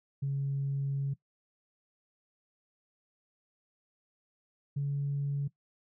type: tone pair in turn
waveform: sine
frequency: 138.59 / 141.5 Hz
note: C#3 / C#3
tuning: 0 / +36 cents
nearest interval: unison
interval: 36 cents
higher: second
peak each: -28 dBFS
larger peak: neither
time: 0.22-1.14 / 4.76-5.48 s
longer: first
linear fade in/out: 10 ms
effects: noise-tail reverb RT60 0.1 s tail -19 dB re dry + tanh soft clip ceiling -25 dBFS